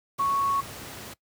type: tone in noise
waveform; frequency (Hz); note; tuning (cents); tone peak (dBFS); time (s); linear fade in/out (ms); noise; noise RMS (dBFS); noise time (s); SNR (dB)
sine; 1108.7; C#6; 0; -22; 0.19-0.61; 10; pink; -40; 0.18-1.14; +15
effects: noise-tail reverb RT60 0.1 s tail -20 dB re dry + high-pass 80 Hz 12 dB/octave